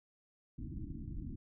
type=low-pass noise; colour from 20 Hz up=pink; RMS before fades=-43 dBFS; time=0.58-1.36 s; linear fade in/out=5 ms; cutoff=330 Hz; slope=96 dB/octave; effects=none